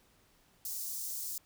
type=high-pass noise; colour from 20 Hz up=white; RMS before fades=-39 dBFS; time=0.65-1.38 s; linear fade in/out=2 ms; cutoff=5400 Hz; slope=24 dB/octave; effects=pink hiss -67 dBFS RMS until 1.45 s